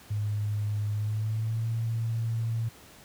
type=tone with pitch glide; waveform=sine; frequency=104.6 to 114.07 Hz; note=G#2 to A#2; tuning=+13 to -37 cents; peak=-26 dBFS; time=0.1-2.69 s; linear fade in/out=10 ms; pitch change=+150 cents; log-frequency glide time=0.92-1.68 s; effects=pink hiss -52 dBFS RMS until 3.04 s + high-pass 60 Hz 12 dB/octave